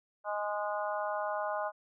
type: harmonic tone with a mistuned harmonic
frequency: 207.7 Hz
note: G#3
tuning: in tune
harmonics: 3 / 4 / 5 / 6 / 7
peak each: -35 / -37 / -39 / -41 / -42 dBFS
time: 0.24-1.72 s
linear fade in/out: 50 ms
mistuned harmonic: 6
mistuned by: -20 cents
effects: none